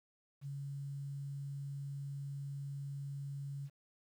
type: tone with quantisation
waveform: sine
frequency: 140 Hz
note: C#3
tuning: 18 cents sharp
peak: -40 dBFS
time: 0.41-3.7 s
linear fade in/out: 50 ms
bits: 11
effects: none